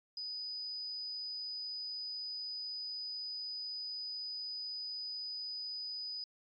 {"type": "tone", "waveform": "sine", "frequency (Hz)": 4978, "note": "D#8", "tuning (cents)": 0, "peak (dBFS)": -39, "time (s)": [0.17, 6.24], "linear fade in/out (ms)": 2, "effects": ["AAC 64 kbps"]}